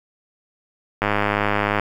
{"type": "click train", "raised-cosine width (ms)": 0.5, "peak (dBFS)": -4, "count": 81, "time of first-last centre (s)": [1.02, 1.797], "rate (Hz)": 103, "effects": ["7-bit"]}